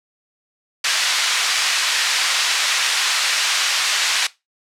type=band-pass noise; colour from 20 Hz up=white; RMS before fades=-19 dBFS; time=0.84-4.27 s; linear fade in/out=5 ms; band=1300 to 4900 Hz; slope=12 dB/octave; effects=noise-tail reverb RT60 0.2 s tail -18 dB re dry + low-pass 11000 Hz 12 dB/octave